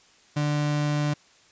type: tone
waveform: 35% pulse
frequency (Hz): 147.8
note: D3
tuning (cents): +11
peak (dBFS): -21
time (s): 0.36-1.14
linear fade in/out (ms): 10
effects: white hiss -57 dBFS RMS until 1.51 s + resampled to 16000 Hz